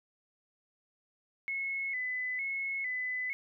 sine tone with vibrato, 2093 Hz, C7, in tune, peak -32 dBFS, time 1.48-3.33 s, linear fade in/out 0 ms, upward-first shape square, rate 1.1 Hz, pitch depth 73 cents each way, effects none

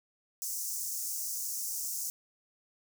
pink high-pass noise, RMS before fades -36 dBFS, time 0.42-2.1 s, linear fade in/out 0 ms, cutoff 5600 Hz, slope 48 dB/octave, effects none

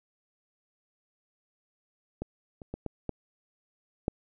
clicks, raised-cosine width 2 ms, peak -20 / -30 / -22 / -20 / -18 / -13 dBFS, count 6, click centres 2.22 / 2.618 / 2.74 / 2.863 / 3.093 / 4.081 s, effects none

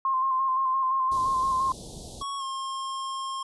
sine tone with vibrato, 1055 Hz, C6, 14 cents sharp, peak -22 dBFS, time 0.05-1.72 s, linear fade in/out 2 ms, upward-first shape square, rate 5.8 Hz, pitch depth 25 cents each way
pink band-stop noise, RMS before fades -41 dBFS, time 1.11-2.23 s, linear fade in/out 10 ms, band 810 to 3500 Hz, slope 48 dB/octave
square tone with pitch glide, 1109 to 1070.6 Hz, C#6 to C6, 0 to +39 cents, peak -31 dBFS, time 2.21-3.43 s, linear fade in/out 5 ms, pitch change -61 cents, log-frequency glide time 2.38-2.43 s
effects resampled to 24000 Hz

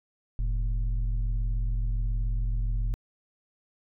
sine tone pair together, 42.88 / 110 Hz, F1 / A2, -31 / 0 cents, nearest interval octave + major third, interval 1631 cents, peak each -23 / -31 dBFS, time 0.39-2.94 s, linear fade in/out 0 ms, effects tanh soft clip ceiling -22 dBFS

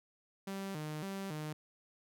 sawtooth tone with vibrato, 172.7 Hz, F3, 19 cents flat, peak -35 dBFS, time 0.47-1.53 s, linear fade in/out 5 ms, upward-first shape square, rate 1.8 Hz, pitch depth 210 cents each way, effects none

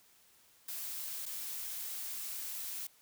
blue noise with dropouts, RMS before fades -41 dBFS, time 0.68-2.87 s, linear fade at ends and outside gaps 5 ms, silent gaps 1.256-1.262 s, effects white hiss -65 dBFS RMS until 3.01 s

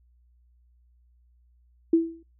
sine tone with exponential decay, 330 Hz, E4, 2 cents sharp, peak -13 dBFS, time 1.93-2.23 s, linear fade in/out 5 ms, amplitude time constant 64 ms, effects noise-tail reverb RT60 0.2 s tail -24 dB re dry + added 60 Hz sine -58 dBFS peak until 2.39 s

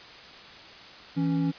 triangle tone pair together, 164.81 / 277.5 Hz, E3 / C#4, 0 / +2 cents, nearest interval major sixth, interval 902 cents, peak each -24 dBFS, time 1.16-1.52 s, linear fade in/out 20 ms, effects white hiss -46 dBFS RMS until 1.58 s + resampled to 11025 Hz

